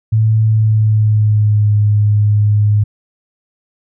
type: tone with pitch glide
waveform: sine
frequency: 110 to 104.61 Hz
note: A2 to G#2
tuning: 0 to +13 cents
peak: -8 dBFS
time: 0.12-2.84 s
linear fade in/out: 10 ms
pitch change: -87 cents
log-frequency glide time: 0.44-1.72 s
effects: none